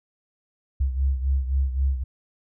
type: beating tone pair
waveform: sine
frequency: 66.4 / 70.2 Hz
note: C2 / C#2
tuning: +26 / +22 cents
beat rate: 3.8 Hz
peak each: -21 / -27 dBFS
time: 0.8-2.04 s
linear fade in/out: 10 ms
effects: none